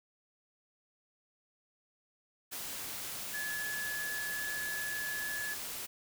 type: tone in noise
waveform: sine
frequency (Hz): 1707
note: G#6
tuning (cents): +47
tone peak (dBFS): -36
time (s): 3.33-5.55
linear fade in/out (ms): 20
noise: white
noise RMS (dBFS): -41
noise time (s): 2.51-5.87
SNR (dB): +2
effects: none